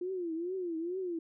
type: tone with vibrato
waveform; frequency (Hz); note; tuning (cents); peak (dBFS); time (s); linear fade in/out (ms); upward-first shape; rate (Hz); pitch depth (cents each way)
sine; 349.2; F4; 0; -33; 0.01-1.19; 5; triangle; 2.3; 170
effects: none